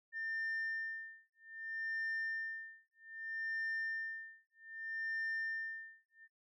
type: tone with tremolo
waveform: sine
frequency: 1800 Hz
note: A6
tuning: 39 cents sharp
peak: -34 dBFS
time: 0.12-6.28 s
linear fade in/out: 50 ms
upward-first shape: sine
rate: 0.63 Hz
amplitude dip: 100%
effects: noise-tail reverb RT60 0.1 s tail -25 dB re dry + tanh soft clip ceiling -34 dBFS